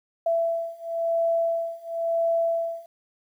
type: beating tone pair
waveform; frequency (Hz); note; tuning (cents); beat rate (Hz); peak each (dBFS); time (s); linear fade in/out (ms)
sine; 667 / 667.97; E5 / E5; +20 / +23; 0.97; -26 / -25; 0.26-2.86; 5
effects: 10-bit